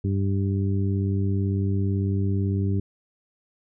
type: harmonic tone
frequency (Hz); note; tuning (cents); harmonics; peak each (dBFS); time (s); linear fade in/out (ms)
98; G2; 0; 1 / 2 / 3 / 4; -22 / -28 / -32 / -34; 0.04-2.8; 5
effects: none